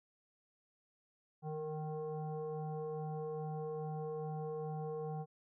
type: tone with frequency modulation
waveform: sine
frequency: 153.3 Hz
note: D#3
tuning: 25 cents flat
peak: -38 dBFS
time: 1.42-5.26 s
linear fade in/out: 50 ms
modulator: 309 Hz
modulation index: 1.9
effects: none